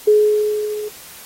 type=tone with level ramp; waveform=sine; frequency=422.4 Hz; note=G#4; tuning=29 cents sharp; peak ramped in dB=-7 to -24 dBFS; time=0.07-0.89 s; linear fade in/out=10 ms; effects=white hiss -39 dBFS RMS until 1.25 s + AAC 48 kbps